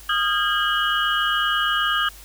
sine tone cluster, 1235 / 1383 / 1621 / 2930 / 3203 Hz, D#6 / F6 / G#6 / F#7 / G7, -13 / -17 / -42 / -18 / +37 cents, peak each -23 / -29 / -23 / -25 / -29 dBFS, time 0.09-2.09 s, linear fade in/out 5 ms, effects added 50 Hz sine -44 dBFS peak until 2.24 s + white hiss -45 dBFS RMS until 2.24 s

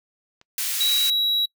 clicks, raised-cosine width 0.2 ms, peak -31 / -23 dBFS, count 2, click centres 0.414 / 0.863 s
white high-pass noise, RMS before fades -26 dBFS, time 0.58-1.1 s, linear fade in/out 2 ms, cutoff 2000 Hz, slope 12 dB/octave
triangle tone, 3881 Hz, B7, 31 cents flat, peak -17 dBFS, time 0.8-1.46 s, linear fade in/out 10 ms
effects noise-tail reverb RT60 0.1 s tail -24 dB re dry

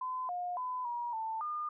sine tone with pitch steps, 1019 / 714 / 1007 / 955 / 888 / 1213 Hz, C6 / F5 / B5 / A#5 / A5 / D#6, -46 / +38 / +33 / +42 / +16 / -44 cents, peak -34 dBFS, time 0.01-1.69 s, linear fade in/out 5 ms, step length 280 ms, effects none

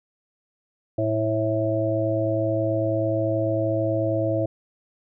harmonic tone with a mistuned harmonic, 109.2 Hz, A2, 13 cents flat, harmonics 1 / 3 / 5 / 6, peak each -26 / -26 / -26 / -26 dBFS, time 0.98-4.46 s, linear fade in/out 5 ms, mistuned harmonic 1, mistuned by +26 cents, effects none

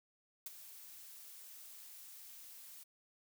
blue noise with ADSR envelope, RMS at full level -42 dBFS, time 0.46-2.84 s, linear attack 4 ms, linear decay 23 ms, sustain -12 dB, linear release 14 ms, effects none

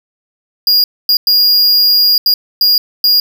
square tone bursts at uneven times, 4846 Hz, D#8, 47 cents flat, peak -7 dBFS, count 6, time 0.67-0.84 / 1.09-1.17 / 1.27-2.18 / 2.26-2.34 / 2.61-2.78 / 3.04-3.2 s, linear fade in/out 2 ms, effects none

